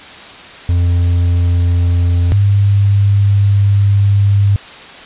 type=tone pair in turn; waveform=triangle / sine; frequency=87.31 / 100.45 Hz; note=F2 / G2; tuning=0 / +43 cents; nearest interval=major second; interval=243 cents; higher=second; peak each=-7 dBFS; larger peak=neither; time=0.69-2.32 / 2.32-4.56 s; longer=second; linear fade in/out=0 ms; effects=white hiss -33 dBFS RMS until 5.05 s + resampled to 8000 Hz